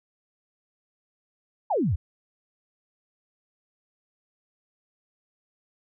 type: exponential sweep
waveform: sine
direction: down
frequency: 952 to 68.6 Hz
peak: -21 dBFS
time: 1.7-1.96 s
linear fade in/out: 10 ms
effects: none